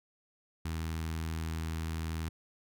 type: tone with notch filter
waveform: sawtooth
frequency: 80.7 Hz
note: E2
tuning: 36 cents flat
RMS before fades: -36 dBFS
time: 0.65-2.29 s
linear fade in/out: 5 ms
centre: 560 Hz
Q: 1
effects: none